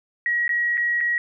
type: tone with dropouts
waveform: sine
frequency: 1906 Hz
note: A#6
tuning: 38 cents sharp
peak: -19 dBFS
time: 0.26-1.18 s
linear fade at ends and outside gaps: 1 ms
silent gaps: 0.479-0.492 / 0.772-0.777 / 1.006-1.01 s
effects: none